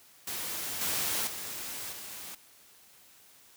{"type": "noise with level steps", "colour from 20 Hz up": "white", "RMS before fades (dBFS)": [-36, -31, -39, -43], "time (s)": [0.27, 2.35], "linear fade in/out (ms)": 5, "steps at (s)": [0.81, 1.27, 1.92], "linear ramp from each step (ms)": 2, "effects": ["white hiss -58 dBFS RMS until 3.56 s", "high-pass 60 Hz 12 dB/octave"]}